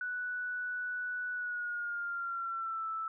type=tone with pitch glide; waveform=sine; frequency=1480 to 1318.5 Hz; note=F#6 to E6; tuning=0 to 0 cents; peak=-34 dBFS; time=0.01-3.08 s; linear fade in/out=2 ms; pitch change=-200 cents; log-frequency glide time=1.33-2.88 s; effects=none